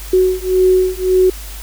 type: beating tone pair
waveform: sine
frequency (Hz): 370 / 371.8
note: F#4 / F#4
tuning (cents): 0 / +8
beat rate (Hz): 1.8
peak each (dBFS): -13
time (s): 0.13-1.3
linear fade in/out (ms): 5
effects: added 50 Hz sine -28 dBFS peak until 1.62 s + white hiss -34 dBFS RMS until 1.62 s